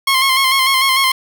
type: tone with vibrato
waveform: 15% pulse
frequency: 1067 Hz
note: C6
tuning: 34 cents sharp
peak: -5 dBFS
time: 0.07-1.12 s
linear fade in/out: 5 ms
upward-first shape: square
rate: 6.7 Hz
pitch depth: 36 cents each way
effects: none